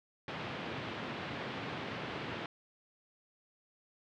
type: band-pass noise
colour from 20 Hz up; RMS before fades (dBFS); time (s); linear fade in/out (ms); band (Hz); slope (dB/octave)
pink; -41; 0.28-2.46; 2; 110 to 3500; 24
effects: none